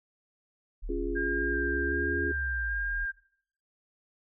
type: linear two-way sweep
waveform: sine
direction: up then down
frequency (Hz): 36.71 to 79.6 to 38.67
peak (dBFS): -33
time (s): 0.82-3.06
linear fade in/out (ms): 20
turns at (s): 2.2
type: chord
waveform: sine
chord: Db major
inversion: none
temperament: equal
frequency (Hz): 277.2 / 349.2 / 415.3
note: Db4 / F4 / Ab4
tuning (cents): 0 / 0 / 0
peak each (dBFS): -35 / -33 / -35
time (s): 0.89-2.32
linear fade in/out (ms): 5
type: tone with vibrato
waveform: sine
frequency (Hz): 1600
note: G6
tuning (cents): +35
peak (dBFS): -30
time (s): 1.15-3.12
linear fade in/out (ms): 20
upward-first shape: square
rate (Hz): 1.3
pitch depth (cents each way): 11
effects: noise-tail reverb RT60 0.6 s tail -21 dB re dry